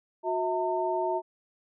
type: tone cluster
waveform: sine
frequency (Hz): 365.7 / 649 / 906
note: F#4 / E5 / A#5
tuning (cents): -20 / -27 / -50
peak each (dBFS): -30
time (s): 0.23-1.22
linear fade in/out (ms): 50
effects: none